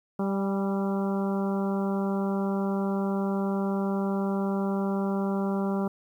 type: harmonic tone with a mistuned harmonic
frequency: 196 Hz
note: G3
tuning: in tune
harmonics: 1 / 2 / 3 / 4 / 5 / 6 / 7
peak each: -26 / -32 / -36 / -38 / -40 / -42 / -43 dBFS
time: 0.19-5.88 s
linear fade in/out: 5 ms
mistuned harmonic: 4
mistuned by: +23 cents
effects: 10-bit